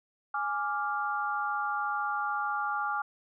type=chord; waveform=sine; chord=D diminished; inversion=second; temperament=equal; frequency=830.6 / 1174.7 / 1396.9 Hz; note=Ab5 / D6 / F6; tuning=0 / 0 / 0 cents; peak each=-33 dBFS; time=0.34-3.02 s; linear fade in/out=5 ms; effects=none